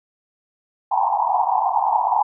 pink band-pass noise, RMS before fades -19 dBFS, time 0.91-2.23 s, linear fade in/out 10 ms, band 730 to 1000 Hz, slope 96 dB/octave, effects none

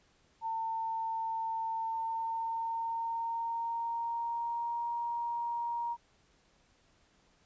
sine tone with pitch glide, 900 to 942 Hz, A5 to A#5, +39 to +18 cents, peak -32 dBFS, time 0.41-5.97 s, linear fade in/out 50 ms, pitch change +79 cents, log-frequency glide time 1.76-4.91 s, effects pink hiss -68 dBFS RMS until 7.45 s + resampled to 16000 Hz

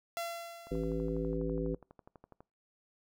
sawtooth tone with exponential decay, 680 Hz, F5, 46 cents flat, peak -30 dBFS, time 0.17-1.37 s, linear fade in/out 0 ms, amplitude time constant 260 ms
click train, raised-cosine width 1 ms, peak -38 dBFS, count 22, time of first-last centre 0.67-2.406 s, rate 12.1 Hz
harmonic tone, 55 Hz, A1, in tune, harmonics 1 / 3 / 5 / 7 / 9, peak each -38 / -38 / -38 / -38 / -38 dBFS, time 0.71-1.75 s, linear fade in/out 5 ms
effects noise-tail reverb RT60 0.3 s tail -24 dB re dry

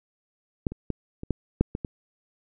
clicks, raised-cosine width 3 ms, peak -11 / -23 / -14 / -22 / -11 / -6 / -16 / -17 dBFS, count 8, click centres 0.668 / 0.72 / 0.903 / 1.234 / 1.307 / 1.61 / 1.751 / 1.848 s, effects none

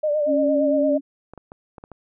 sine tone with vibrato, 599 Hz, D5, 34 cents sharp, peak -18 dBFS, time 0.03-0.98 s, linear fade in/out 10 ms, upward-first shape sine, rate 8.7 Hz, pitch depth 51 cents each way
sine tone, 277.2 Hz, C#4, in tune, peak -20 dBFS, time 0.26-1.01 s, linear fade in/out 50 ms
clicks, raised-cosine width 1 ms, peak -25 dBFS, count 6, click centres 1.336 / 1.377 / 1.519 / 1.782 / 1.839 / 1.917 s
effects none

